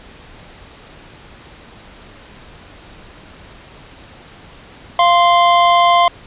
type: tone pair together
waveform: square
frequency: 693.8 / 1046.5 Hz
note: F5 / C6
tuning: -12 / 0 cents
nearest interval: perfect fifth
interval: 712 cents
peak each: -12 dBFS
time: 4.99-6.08 s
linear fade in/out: 2 ms
effects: pink hiss -40 dBFS RMS until 6.26 s + resampled to 8000 Hz